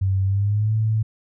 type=tone with pitch glide; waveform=sine; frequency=96 to 109.64 Hz; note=G2 to A2; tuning=-36 to -6 cents; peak=-17 dBFS; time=0.01-1.03 s; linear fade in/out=10 ms; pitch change=+230 cents; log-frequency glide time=0.24-0.74 s; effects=none